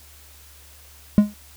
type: tone with exponential decay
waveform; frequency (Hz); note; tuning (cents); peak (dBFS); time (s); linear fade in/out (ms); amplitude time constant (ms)
triangle; 207.7; G#3; 0; -4; 1.18-1.34; 0; 34
effects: added 72 Hz sine -49 dBFS peak until 1.56 s + white hiss -49 dBFS RMS until 1.56 s